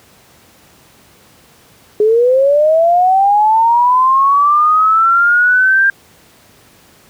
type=linear sweep; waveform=sine; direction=up; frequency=415.3 to 1600 Hz; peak=-7 dBFS; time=2-5.9 s; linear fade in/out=2 ms; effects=pink hiss -46 dBFS RMS until 7.09 s + high-pass 80 Hz 12 dB/octave